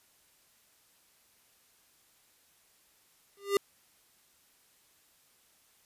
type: tone with exponential growth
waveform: square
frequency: 400 Hz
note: G4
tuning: 35 cents sharp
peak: -21 dBFS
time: 3.37-3.57 s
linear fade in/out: 2 ms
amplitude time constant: 42 ms
effects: white hiss -66 dBFS RMS until 5.85 s + resampled to 32000 Hz